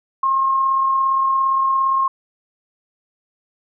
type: tone with amplitude modulation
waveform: sine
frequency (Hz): 1072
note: C6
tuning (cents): +42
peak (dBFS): -13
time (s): 0.23-2.08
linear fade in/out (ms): 5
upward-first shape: sine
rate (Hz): 37.4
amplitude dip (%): 30
effects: none